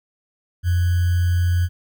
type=tone with sample-and-hold; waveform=sine; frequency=87.9 Hz; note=F2; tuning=12 cents sharp; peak=-15 dBFS; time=0.63-1.69 s; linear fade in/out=50 ms; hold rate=1575 Hz; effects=none